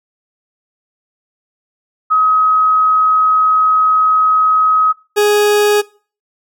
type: tone pair in turn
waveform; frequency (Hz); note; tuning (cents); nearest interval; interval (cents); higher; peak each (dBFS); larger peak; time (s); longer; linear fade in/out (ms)
sine / 40% pulse; 1269 / 415.7; D#6 / G#4; +34 / +2; octave + perfect fifth; 1932; first; -8; neither; 2.1-4.93 / 5.16-5.82; first; 20
effects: noise-tail reverb RT60 0.4 s tail -22 dB re dry